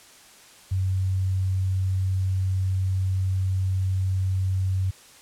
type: tone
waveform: sine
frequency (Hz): 94.4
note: F#2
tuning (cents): +35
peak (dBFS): -21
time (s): 0.71-4.91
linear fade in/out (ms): 10
effects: white hiss -50 dBFS RMS until 5.21 s + low-pass 10000 Hz 12 dB/octave